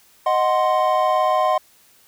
triangle chord, C diminished, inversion first, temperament equal, 622.3 / 740 / 1046.5 Hz, Eb5 / Gb5 / C6, 0 / 0 / 0 cents, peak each -18 dBFS, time 0.26-1.58 s, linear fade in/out 5 ms, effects white hiss -54 dBFS RMS until 2.07 s

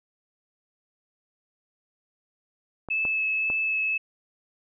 clicks, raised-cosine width 1 ms, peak -22 dBFS, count 3, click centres 2.887 / 3.052 / 3.501 s
sine tone with vibrato, 2606 Hz, E7, 20 cents flat, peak -23 dBFS, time 2.9-3.98 s, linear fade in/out 10 ms, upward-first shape sine, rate 1.9 Hz, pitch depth 10 cents each way
effects none

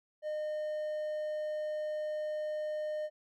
triangle tone, 610 Hz, D#5, 34 cents flat, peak -31 dBFS, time 0.22-3.1 s, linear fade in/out 50 ms, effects MP3 64 kbps

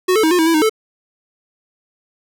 square tone with pitch steps, 368.2 / 436.6 / 317.8 / 358 / 321.5 / 331 / 309.5 / 437.9 Hz, F#4 / A4 / D#4 / F4 / E4 / E4 / D#4 / A4, -8 / -13 / +37 / +43 / -43 / +7 / -9 / -8 cents, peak -12 dBFS, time 0.08-0.696 s, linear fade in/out 10 ms, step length 77 ms, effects none

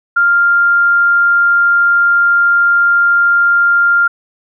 sine tone, 1396.9 Hz, F6, in tune, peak -7 dBFS, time 0.16-4.08 s, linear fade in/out 10 ms, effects none

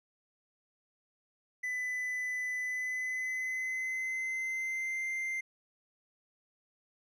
triangle tone with pitch glide, 2000 to 2089 Hz, B6 to C7, +21 to -3 cents, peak -31 dBFS, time 1.63-5.41 s, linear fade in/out 10 ms, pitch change +76 cents, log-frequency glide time 2.6-5.08 s, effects none

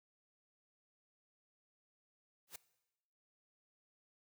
white noise with exponential growth, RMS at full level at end -42 dBFS, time 2.47-2.56 s, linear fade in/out 5 ms, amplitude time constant 19 ms, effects noise-tail reverb RT60 1.0 s tail -19 dB re dry + high-pass 100 Hz 12 dB/octave

